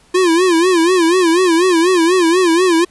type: tone with vibrato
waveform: square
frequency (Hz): 349.2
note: F4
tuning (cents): 0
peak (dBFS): -10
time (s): 0.14-2.85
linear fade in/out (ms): 10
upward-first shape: sine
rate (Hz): 4.1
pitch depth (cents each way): 130
effects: pink hiss -50 dBFS RMS until 2.9 s + resampled to 24000 Hz